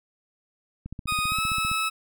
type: click train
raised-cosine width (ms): 5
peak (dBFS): -23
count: 14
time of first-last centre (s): 0.86-1.715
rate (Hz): 15.2
type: tone with pitch glide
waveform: 20% pulse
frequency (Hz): 1244.5 to 1298.1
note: D#6 to E6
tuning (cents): 0 to -27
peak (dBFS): -19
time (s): 1.07-1.9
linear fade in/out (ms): 20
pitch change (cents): +73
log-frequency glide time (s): 1.27-1.39
effects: none